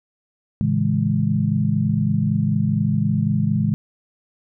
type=chord; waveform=sine; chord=A major seventh; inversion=none; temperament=equal with one note detuned; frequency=110 / 138.59 / 162.64 / 207.7 Hz; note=A2 / C#3 / E3 / G#3; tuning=0 / 0 / -23 / 0 cents; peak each=-23 / -23 / -22 / -21 dBFS; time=0.61-3.74 s; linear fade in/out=0 ms; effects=none